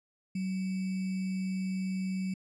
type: tone with sample-and-hold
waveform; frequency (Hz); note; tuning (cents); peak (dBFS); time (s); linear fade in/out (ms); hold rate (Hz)
sine; 188.4; F#3; +32; -30; 0.35-2.34; 5; 2450
effects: resampled to 22050 Hz